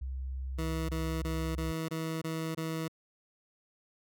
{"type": "tone", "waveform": "sine", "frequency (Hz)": 65.41, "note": "C2", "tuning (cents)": 0, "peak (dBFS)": -34, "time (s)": [0.01, 1.72], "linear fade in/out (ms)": 10}
{"type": "tone bursts", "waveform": "20% pulse", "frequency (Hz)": 161.2, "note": "E3", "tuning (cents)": -38, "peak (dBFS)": -28, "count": 7, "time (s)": [0.58, 2.882], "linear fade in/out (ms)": 10, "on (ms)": 310, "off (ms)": 22}
{"effects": []}